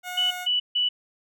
15% pulse tone, 724 Hz, F#5, 38 cents flat, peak -25 dBFS, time 0.03-0.48 s, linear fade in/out 50 ms
sine tone bursts, 2960 Hz, F#7, in tune, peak -20 dBFS, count 3, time 0.17-0.89 s, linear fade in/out 10 ms, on 140 ms, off 150 ms
effects none

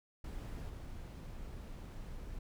brown noise with level steps, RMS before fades -43 / -46 dBFS, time 0.24-2.39 s, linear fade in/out 5 ms, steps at 0.68 s, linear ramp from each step 20 ms, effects none

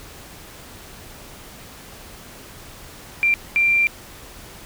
sine tone bursts at uneven times, 2367 Hz, D7, 13 cents sharp, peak -14 dBFS, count 2, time 3.23-3.34 / 3.56-3.87 s, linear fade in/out 0 ms, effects pink hiss -41 dBFS RMS until 4.65 s

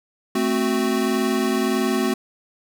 square chord, F# diminished, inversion first, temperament equal, 220 / 261.6 / 370 Hz, A3 / C4 / F#4, 0 / 0 / 0 cents, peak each -24 dBFS, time 0.35-2.14 s, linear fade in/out 5 ms, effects none

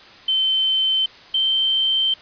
sine tone pair in turn, 3085 / 3117 Hz, G7 / G7, -28 / -11 cents, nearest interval unison, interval 17 cents, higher second, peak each -16 dBFS, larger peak neither, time 0.28-1.06 / 1.34-2.14 s, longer second, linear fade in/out 5 ms, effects white hiss -44 dBFS RMS until 2.21 s + resampled to 11025 Hz

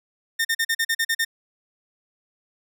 sawtooth tone bursts, 1820 Hz, A#6, 42 cents flat, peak -16 dBFS, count 9, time 0.39-1.249 s, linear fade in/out 10 ms, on 59 ms, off 41 ms, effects none

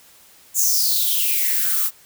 violet noise with high-pass filter sweep, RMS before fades -19 dBFS, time 0.54-1.91 s, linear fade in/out 50 ms, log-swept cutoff 7100 to 1100 Hz, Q 6.8, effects white hiss -50 dBFS RMS until 2.05 s

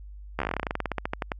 slowing click train, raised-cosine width 0.5 ms, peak -12 dBFS, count 23, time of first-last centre 0.39-1.318 s, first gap 13 ms, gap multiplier 1.1, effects added 50 Hz sine -40 dBFS peak until 1.39 s

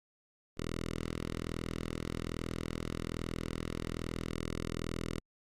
5% pulse tone with notch filter, 41.2 Hz, E1, in tune, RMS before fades -38 dBFS, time 0.57-5.2 s, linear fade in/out 10 ms, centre 780 Hz, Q 1.1, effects low-pass 10000 Hz 12 dB/octave + Opus 48 kbps

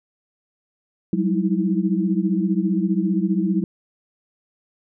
sine tone cluster, 184.5 / 199.6 / 315.2 / 327.5 Hz, F#3 / G3 / D#4 / E4, -5 / +32 / +23 / -11 cents, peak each -21 / -22 / -28 / -25 dBFS, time 1.13-3.64 s, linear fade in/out 2 ms, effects none

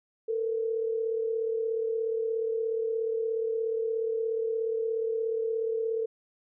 sine tone pair together, 447.6 / 484.5 Hz, A4 / B4, +30 / -33 cents, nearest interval minor second, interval 137 cents, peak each -27 / -36 dBFS, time 0.28-6.06 s, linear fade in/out 10 ms, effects none

